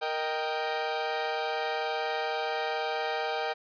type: chord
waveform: sawtooth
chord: Eb major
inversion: second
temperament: equal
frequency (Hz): 466.2 / 622.3 / 784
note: Bb4 / Eb5 / G5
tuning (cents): 0 / 0 / 0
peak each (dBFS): -30 / -31 / -28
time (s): 0.01-3.54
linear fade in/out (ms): 20
effects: resampled to 11025 Hz